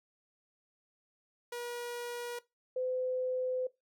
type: tone pair in turn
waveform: sawtooth / sine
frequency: 480.6 / 509.4 Hz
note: B4 / C5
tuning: -47 / -46 cents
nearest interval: minor second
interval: 101 cents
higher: second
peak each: -34 / -31 dBFS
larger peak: second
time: 1.52-2.39 / 2.76-3.67 s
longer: second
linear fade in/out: 5 ms
effects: noise-tail reverb RT60 0.2 s tail -19 dB re dry